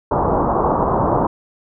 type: low-pass noise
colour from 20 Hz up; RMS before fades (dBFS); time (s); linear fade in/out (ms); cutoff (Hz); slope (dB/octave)
white; -17; 0.11-1.27; 5; 1100; 48
effects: none